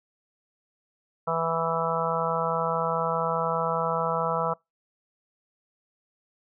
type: harmonic tone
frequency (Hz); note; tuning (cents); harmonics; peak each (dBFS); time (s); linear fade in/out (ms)
164.81; E3; 0; 1 / 3 / 4 / 5 / 6 / 7 / 8; -34 / -30 / -30 / -34 / -31 / -33 / -30; 1.27-4.54; 10
effects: noise-tail reverb RT60 0.2 s tail -26 dB re dry